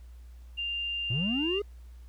sine tone, 2794 Hz, F7, in tune, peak -30 dBFS, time 0.57-1.6 s, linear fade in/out 20 ms
triangle linear sweep, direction up, 105.1 to 421.6 Hz, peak -26 dBFS, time 1.1-1.62 s, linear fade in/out 5 ms
effects added 60 Hz sine -45 dBFS peak until 2.08 s + pink hiss -66 dBFS RMS until 2.08 s

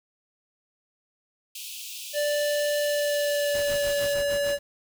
pink high-pass noise, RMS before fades -38 dBFS, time 1.55-4.14 s, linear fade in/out 5 ms, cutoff 2500 Hz, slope 96 dB/octave
square tone with pitch glide, 587.3 to 571.9 Hz, D5 to D5, 0 to -46 cents, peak -24 dBFS, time 2.13-4.59 s, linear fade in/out 50 ms, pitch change -46 cents, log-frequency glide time 2.79-4.05 s
pink noise with tremolo, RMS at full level -37 dBFS, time 3.54-4.59 s, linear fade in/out 5 ms, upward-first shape sine, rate 6.6 Hz, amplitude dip 85%
effects none

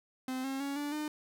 45% pulse tone with pitch steps, 258.4 / 268.8 / 279.5 / 290.7 / 302.4 Hz, C4 / C4 / C#4 / D4 / D#4, -21 / +47 / +14 / -18 / -49 cents, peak -34 dBFS, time 0.28-1.08 s, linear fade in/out 2 ms, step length 160 ms, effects none

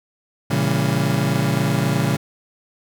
35% pulse chord, A# diminished seventh, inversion none, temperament just, 116.54 / 139.85 / 167.82 / 201.4 Hz, A#2 / C#3 / E3 / G3, 0 / +16 / +31 / +47 cents, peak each -22 / -19 / -22 / -23 dBFS, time 0.5-2.17 s, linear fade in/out 10 ms, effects none

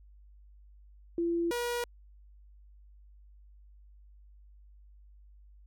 sine / sawtooth tone pair in turn, 339.7 / 480.4 Hz, F4 / B4, -48 / -48 cents, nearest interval tritone, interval 600 cents, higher second, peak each -27 dBFS, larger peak neither, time 1.18-1.51 / 1.51-1.84 s, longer neither, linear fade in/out 2 ms, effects added 50 Hz sine -53 dBFS peak until 5.66 s

